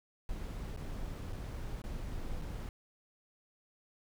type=noise with dropouts; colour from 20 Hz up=brown; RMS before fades=-40 dBFS; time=0.29-2.69 s; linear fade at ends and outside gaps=1 ms; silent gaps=0.764-0.773 / 1.326-1.33 / 1.819-1.839 / 2.416-2.42 s; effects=none